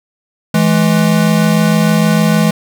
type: tone pair together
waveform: square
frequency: 165.07 / 211.6 Hz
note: E3 / G#3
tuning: +3 / +33 cents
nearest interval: major third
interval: 430 cents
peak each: -12 dBFS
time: 0.54-2.51 s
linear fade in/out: 5 ms
effects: 7-bit